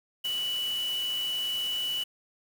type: tone in noise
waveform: sine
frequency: 2958 Hz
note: F#7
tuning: 1 cent flat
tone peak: -28 dBFS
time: 0.24-2.04 s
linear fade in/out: 10 ms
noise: white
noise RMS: -42 dBFS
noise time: 0.24-2.04 s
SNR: +11 dB
effects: none